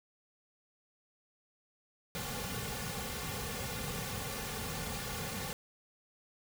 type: noise with comb filter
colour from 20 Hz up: pink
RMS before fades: -39 dBFS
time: 2.15-5.53 s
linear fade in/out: 0 ms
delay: 3.1 ms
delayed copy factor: -1
effects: none